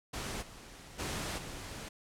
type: noise with level steps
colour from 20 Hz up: pink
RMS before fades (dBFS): -39 / -51 / -37 / -44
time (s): 0.13-1.89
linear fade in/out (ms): 10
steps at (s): 0.41 / 0.98 / 1.37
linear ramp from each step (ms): 20
effects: low-pass 10000 Hz 12 dB/octave